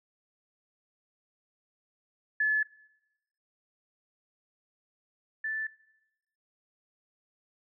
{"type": "tone pair in turn", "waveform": "sine", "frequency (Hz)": [1722, 1757.2], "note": ["A6", "A6"], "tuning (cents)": [-38, -3], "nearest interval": "unison", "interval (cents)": 35, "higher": "second", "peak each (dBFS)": [-23, -30], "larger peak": "first", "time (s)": [[2.4, 2.63], [5.44, 5.67]], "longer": "neither", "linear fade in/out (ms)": 5, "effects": ["noise-tail reverb RT60 0.9 s tail -20 dB re dry"]}